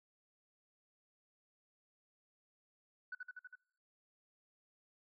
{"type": "tone with echo", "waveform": "sine", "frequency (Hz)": 1489, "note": "F#6", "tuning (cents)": 11, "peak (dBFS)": -40, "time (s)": [3.12, 3.15], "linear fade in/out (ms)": 5, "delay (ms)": 81, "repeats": 5, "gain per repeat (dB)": -2, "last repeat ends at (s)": 3.555, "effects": ["noise-tail reverb RT60 0.8 s tail -26 dB re dry", "tanh soft clip ceiling -37 dBFS"]}